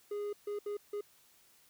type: tone bursts at uneven times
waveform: triangle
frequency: 412.2 Hz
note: G#4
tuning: 13 cents flat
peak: -33 dBFS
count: 4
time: 0.11-0.33 / 0.47-0.59 / 0.66-0.77 / 0.93-1.01 s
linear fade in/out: 5 ms
effects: white hiss -65 dBFS RMS until 1.69 s